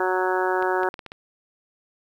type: harmonic tone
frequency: 185 Hz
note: F#3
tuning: in tune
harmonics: 2 / 3 / 4 / 5 / 6 / 7 / 8 / 9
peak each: -24 / -30 / -28 / -27 / -34 / -33 / -30 / -32 dBFS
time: 0-0.89 s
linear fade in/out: 2 ms
type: clicks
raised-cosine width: 0.3 ms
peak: -21 dBFS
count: 6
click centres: 0.625 / 0.833 / 0.941 / 0.992 / 1.063 / 1.119 s
effects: 9-bit